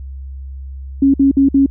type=tone bursts; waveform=sine; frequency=274.5 Hz; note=C#4; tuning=17 cents flat; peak=-7 dBFS; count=4; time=1.02-1.662 s; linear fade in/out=5 ms; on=120 ms; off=54 ms; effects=added 67 Hz sine -26 dBFS peak until 1.7 s